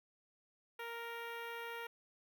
10% pulse tone with notch filter, 466.2 Hz, A#4, in tune, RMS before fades -45 dBFS, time 0.79-1.87 s, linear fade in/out 5 ms, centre 7200 Hz, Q 0.55, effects none

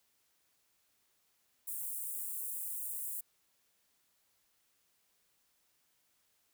white high-pass noise, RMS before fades -40 dBFS, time 1.67-3.21 s, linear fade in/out 10 ms, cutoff 8200 Hz, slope 48 dB/octave, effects white hiss -75 dBFS RMS until 6.53 s

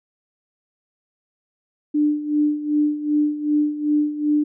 sine tone with tremolo, 297.8 Hz, D4, 24 cents sharp, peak -14 dBFS, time 1.94-4.44 s, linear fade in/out 10 ms, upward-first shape sine, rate 2.6 Hz, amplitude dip 75%, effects none

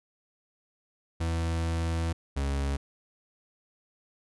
40% pulse tone pair in turn, 82.7 / 69.54 Hz, E2 / C#2, +6 / +6 cents, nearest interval minor third, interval 300 cents, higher first, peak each -26 dBFS, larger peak neither, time 1.2-2.13 / 2.36-2.77 s, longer first, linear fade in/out 10 ms, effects resampled to 24000 Hz

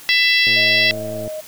harmonic tone, 666 Hz, E5, 18 cents sharp, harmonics 3 / 4 / 5 / 6 / 7 / 8, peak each -16 / -18 / -20 / -22 / -23 / -24 dBFS, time 0.09-0.91 s, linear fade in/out 0 ms
click train, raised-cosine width 2 ms, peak -19 dBFS, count 89, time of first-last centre 0.47-1.277 s, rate 109 Hz
sine tone with pitch glide, 628 to 620.8 Hz, D#5 to D#5, +16 to -4 cents, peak -25 dBFS, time 0.56-1.41 s, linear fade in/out 10 ms, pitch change -20 cents, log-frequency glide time 1.03-1.27 s
effects white hiss -40 dBFS RMS until 1.47 s

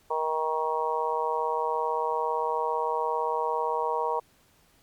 harmonic tone, 157.7 Hz, D#3, 24 cents sharp, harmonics 3 / 4 / 5 / 6 / 7, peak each -30 / -34 / -34 / -28 / -34 dBFS, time 0.1-4.2 s, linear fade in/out 10 ms, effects pink hiss -62 dBFS RMS until 4.82 s + MP3 96 kbps

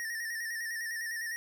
square tone with vibrato, 1829 Hz, A#6, 33 cents flat, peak -35 dBFS, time 0-1.36 s, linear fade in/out 0 ms, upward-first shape square, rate 9.9 Hz, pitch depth 50 cents each way, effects none

